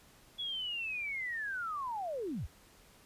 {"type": "linear sweep", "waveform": "sine", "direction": "down", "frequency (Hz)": [3405, 41.06], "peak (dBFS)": -35, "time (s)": [0.38, 2.47], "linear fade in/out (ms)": 20, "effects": ["pink hiss -61 dBFS RMS until 3.05 s", "resampled to 32000 Hz"]}